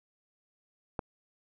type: click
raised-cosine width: 1 ms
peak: -18 dBFS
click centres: 0.992 s
effects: none